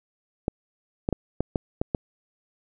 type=clicks; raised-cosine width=2 ms; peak=-10 dBFS; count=7; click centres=0.481 / 1.089 / 1.127 / 1.406 / 1.558 / 1.815 / 1.948 s; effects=none